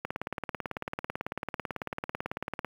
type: click train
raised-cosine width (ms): 0.5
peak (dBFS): -17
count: 48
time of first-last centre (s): 0.05-2.647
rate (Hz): 18.1
effects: high-pass 80 Hz 12 dB/octave + 8-bit